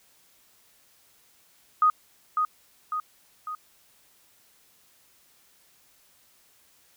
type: tone with echo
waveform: sine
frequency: 1244.5 Hz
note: D#6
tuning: in tune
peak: -16 dBFS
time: 1.82-1.9 s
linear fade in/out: 2 ms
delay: 550 ms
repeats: 3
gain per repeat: -5 dB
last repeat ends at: 3.55 s
effects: white hiss -61 dBFS RMS until 6.96 s